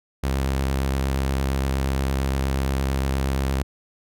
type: tone with vibrato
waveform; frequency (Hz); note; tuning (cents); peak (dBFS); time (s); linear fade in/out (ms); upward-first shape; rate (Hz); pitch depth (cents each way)
sawtooth; 67.2; C2; +47; -17; 0.23-3.63; 10; sine; 8.6; 23
effects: none